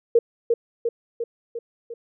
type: tone with echo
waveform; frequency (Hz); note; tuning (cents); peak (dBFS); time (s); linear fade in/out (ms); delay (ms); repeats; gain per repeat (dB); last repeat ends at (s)
sine; 466.2; A#4; 0; -11; 0.15-0.19; 5; 350; 5; -4; 1.94
effects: none